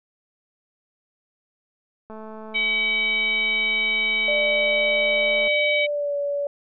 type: click train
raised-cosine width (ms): 1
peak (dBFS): -26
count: 737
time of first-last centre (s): 2.1-5.476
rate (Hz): 218
type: harmonic tone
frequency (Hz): 760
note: F#5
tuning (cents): +46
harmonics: 3 / 4 / 5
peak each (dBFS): -20 / -29 / -31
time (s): 2.54-5.87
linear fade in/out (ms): 20
type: tone with pitch glide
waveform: sine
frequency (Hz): 596 to 571.7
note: D5 to D5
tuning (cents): +25 to -47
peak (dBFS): -22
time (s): 4.28-6.47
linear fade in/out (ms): 2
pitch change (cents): -72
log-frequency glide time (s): 5.74-6.16
effects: none

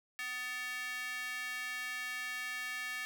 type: tone with high-pass filter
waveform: square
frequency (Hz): 250.2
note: B3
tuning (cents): +23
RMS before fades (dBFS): -40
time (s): 0.19-3.05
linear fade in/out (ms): 0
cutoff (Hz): 1900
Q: 3.8
effects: none

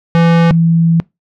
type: tone pair in turn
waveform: square / sine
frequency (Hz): 167.8 / 165.97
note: E3 / E3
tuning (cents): +31 / +12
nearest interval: unison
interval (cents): 19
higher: first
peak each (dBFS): -7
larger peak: neither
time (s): 0.15-0.51 / 0.51-1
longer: second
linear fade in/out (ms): 0
effects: noise-tail reverb RT60 0.2 s tail -23 dB re dry + low-pass 3000 Hz 12 dB/octave

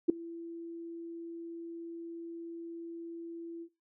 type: tone with ADSR envelope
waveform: sine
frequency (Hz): 335.4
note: E4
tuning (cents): +30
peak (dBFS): -17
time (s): 0.08-3.69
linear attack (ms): 17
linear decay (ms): 4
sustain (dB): -23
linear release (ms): 70
effects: noise-tail reverb RT60 0.3 s tail -24 dB re dry

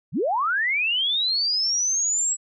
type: linear sweep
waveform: sine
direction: up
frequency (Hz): 98.8 to 7800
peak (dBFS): -20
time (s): 0.12-2.37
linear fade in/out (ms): 50
effects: none

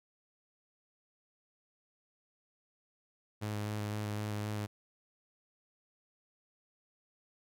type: tone with vibrato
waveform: sawtooth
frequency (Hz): 105.2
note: G#2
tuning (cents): +23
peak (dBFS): -31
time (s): 3.41-4.67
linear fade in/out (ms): 20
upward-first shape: square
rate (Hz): 3.9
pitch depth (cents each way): 13
effects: none

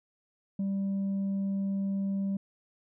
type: tone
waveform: sine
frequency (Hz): 196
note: G3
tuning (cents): 0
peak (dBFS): -25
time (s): 0.59-2.37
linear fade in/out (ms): 5
effects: tanh soft clip ceiling -27 dBFS

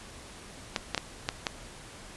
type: clicks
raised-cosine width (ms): 0.2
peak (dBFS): -10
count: 5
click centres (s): 0.762 / 0.947 / 0.978 / 1.289 / 1.468
effects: pink hiss -47 dBFS RMS until 2.16 s + resampled to 24000 Hz

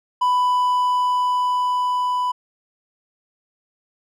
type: tone with level ramp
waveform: triangle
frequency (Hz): 994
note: B5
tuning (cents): +11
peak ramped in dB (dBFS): -13 to -17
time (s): 0.21-2.32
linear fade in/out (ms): 10
effects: none

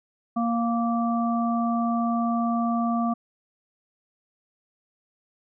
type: harmonic tone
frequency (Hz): 233.1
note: A#3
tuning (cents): 0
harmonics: 1 / 3 / 5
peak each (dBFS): -23 / -28 / -30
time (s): 0.36-3.14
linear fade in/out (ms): 10
effects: none

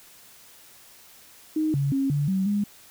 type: tone with pitch steps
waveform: sine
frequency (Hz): 311.4 / 139.8 / 272 / 144.5 / 190.6 / 204.6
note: D#4 / C#3 / C#4 / D3 / G3 / G#3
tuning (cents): +2 / +15 / -33 / -28 / -48 / -26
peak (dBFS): -21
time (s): 1.56-2.64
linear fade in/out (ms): 5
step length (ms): 180
effects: white hiss -51 dBFS RMS until 2.9 s

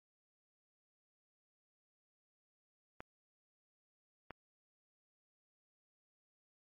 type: clicks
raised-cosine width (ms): 0.5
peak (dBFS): -30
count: 2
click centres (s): 3.005 / 4.307
effects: MP3 32 kbps

